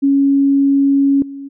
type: tone with level steps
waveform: sine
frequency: 277.2 Hz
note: C#4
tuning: in tune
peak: -9 / -26 dBFS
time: 0.02-1.49 s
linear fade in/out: 20 ms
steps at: 1.22 s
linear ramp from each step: 2 ms
effects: none